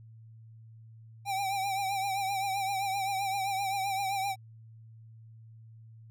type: tone with vibrato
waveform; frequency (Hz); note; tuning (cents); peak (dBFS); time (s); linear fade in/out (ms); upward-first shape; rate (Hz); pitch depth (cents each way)
square; 783; G5; -2; -30; 1.25-4.36; 50; triangle; 7.7; 66
effects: added 112 Hz sine -49 dBFS peak until 6.1 s